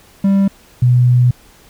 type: tone pair in turn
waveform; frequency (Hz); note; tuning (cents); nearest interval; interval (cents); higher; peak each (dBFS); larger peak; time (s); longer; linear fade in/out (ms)
triangle / sine; 196.4 / 123.72; G3 / B2; +4 / +3; minor sixth; 801; first; -7; neither; 0.24-0.48 / 0.82-1.31; second; 5
effects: pink hiss -46 dBFS RMS until 1.69 s